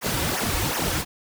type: noise with flanger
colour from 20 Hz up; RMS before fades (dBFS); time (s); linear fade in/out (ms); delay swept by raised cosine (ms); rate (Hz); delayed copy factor
pink; -25; 0.01-1.05; 50; 0.24 to 4.94; 2.7; -1
effects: none